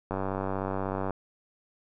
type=click train; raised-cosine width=1 ms; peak=-17 dBFS; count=97; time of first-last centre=0.11-1.107 s; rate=96.3 Hz; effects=none